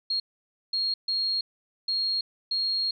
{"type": "tone bursts at uneven times", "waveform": "sine", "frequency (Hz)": 4265, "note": "C8", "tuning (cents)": 32, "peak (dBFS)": -24, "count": 5, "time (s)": [[0.1, 0.2], [0.73, 0.94], [1.08, 1.41], [1.88, 2.21], [2.51, 2.91]], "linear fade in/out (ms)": 5, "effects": []}